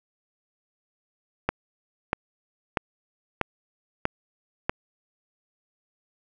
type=click train; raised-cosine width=0.5 ms; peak=-7 dBFS; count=6; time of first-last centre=1.49-4.695 s; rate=1.56 Hz; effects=none